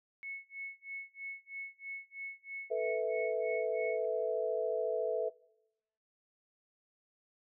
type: tone with tremolo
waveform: sine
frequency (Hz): 2200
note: C#7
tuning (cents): -14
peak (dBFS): -38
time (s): 0.23-4.05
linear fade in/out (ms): 0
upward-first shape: sine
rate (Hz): 3.1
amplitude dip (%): 100
type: chord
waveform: sine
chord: A suspended second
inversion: none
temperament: equal with one note detuned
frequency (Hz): 440 / 493.9 / 654.3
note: A4 / B4 / E5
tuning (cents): 0 / 0 / -13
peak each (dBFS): -35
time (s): 2.7-5.3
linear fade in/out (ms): 20
effects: noise-tail reverb RT60 0.9 s tail -23 dB re dry